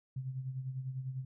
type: tone with tremolo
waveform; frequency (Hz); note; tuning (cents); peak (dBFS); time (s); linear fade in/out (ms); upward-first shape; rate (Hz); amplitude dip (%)
sine; 130.81; C3; 0; -34; 0.16-1.25; 5; sine; 10; 60
effects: none